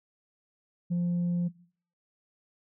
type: tone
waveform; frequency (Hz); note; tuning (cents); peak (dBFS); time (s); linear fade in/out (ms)
sine; 174.61; F3; 0; -23; 0.9-1.49; 20
effects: noise-tail reverb RT60 0.5 s tail -21 dB re dry + tanh soft clip ceiling -24 dBFS